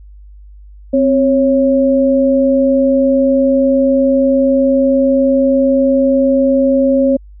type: tone pair together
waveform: sine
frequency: 261.6 / 550 Hz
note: C4 / C#5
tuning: 0 / -14 cents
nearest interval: octave + minor second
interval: 1286 cents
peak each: -11 dBFS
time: 0.93-7.17 s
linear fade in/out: 10 ms
effects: added 50 Hz sine -34 dBFS peak until 7.4 s